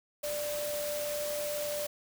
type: tone in noise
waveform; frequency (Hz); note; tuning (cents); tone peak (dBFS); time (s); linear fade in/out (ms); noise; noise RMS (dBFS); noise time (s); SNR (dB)
sine; 590; D5; +8; -33; 0.23-1.87; 10; white; -39; 0.23-1.87; +3
effects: none